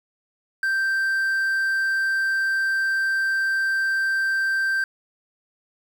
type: tone with quantisation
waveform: triangle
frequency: 1567 Hz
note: G6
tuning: 1 cent flat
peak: -18 dBFS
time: 0.63-4.84 s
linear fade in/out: 2 ms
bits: 8
effects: none